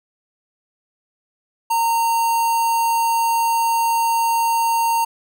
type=tone with notch filter; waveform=square; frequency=921 Hz; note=A#5; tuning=21 cents flat; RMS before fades=-18 dBFS; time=1.7-5.05 s; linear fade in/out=10 ms; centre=3600 Hz; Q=1.1; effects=none